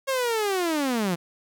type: linear sweep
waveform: sawtooth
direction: down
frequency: 547 to 163.9 Hz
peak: -19 dBFS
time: 0.07-1.16 s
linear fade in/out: 20 ms
effects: 10-bit